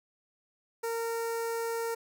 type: tone with notch filter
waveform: sawtooth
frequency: 460 Hz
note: A#4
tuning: 23 cents flat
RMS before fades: -33 dBFS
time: 0.83-1.95 s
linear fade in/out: 10 ms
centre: 3300 Hz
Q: 0.9
effects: none